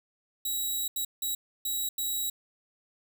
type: tone bursts at uneven times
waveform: 5% pulse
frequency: 3873 Hz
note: B7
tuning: 35 cents flat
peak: -21 dBFS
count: 5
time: 0.45-0.88 / 0.96-1.05 / 1.22-1.35 / 1.65-1.89 / 1.98-2.3 s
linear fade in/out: 5 ms
effects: none